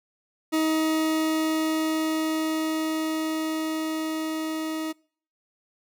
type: tone with level ramp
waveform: 40% pulse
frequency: 316.1 Hz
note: D#4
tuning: 27 cents sharp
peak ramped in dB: -20 to -27 dBFS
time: 0.52-4.93 s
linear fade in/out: 20 ms
effects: noise-tail reverb RT60 0.5 s tail -25 dB re dry